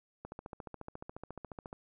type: click train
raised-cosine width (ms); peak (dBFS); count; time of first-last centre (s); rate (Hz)
1; -29; 22; 0.25-1.729; 14.2
effects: none